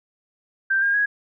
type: tone with pitch steps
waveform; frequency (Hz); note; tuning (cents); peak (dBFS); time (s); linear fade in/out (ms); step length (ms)
sine; 1570 / 1613.2 / 1657.6; G6 / G6 / G#6; +2 / +49 / -4; -17; 0.7-1.06; 10; 120
effects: none